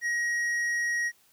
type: tone with tanh clipping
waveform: sine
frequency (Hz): 1893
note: A#6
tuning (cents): +26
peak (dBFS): -27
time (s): 0.01-1.12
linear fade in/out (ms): 50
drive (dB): 8
effects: white hiss -63 dBFS RMS until 1.32 s